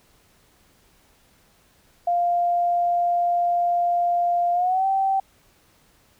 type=tone with pitch glide; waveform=sine; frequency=698.5 to 775 Hz; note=F5 to G5; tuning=0 to -20 cents; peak=-18 dBFS; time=2.07-5.2 s; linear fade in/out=5 ms; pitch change=+180 cents; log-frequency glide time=4.53-4.86 s; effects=pink hiss -59 dBFS RMS until 6.19 s